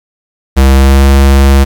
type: tone with pitch glide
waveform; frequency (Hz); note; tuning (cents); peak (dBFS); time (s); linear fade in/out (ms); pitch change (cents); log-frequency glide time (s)
square; 67 to 68.41; C2 to C#2; +42 to -22; -3; 0.56-1.65; 20; +36; 0.73-1.04
effects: 7-bit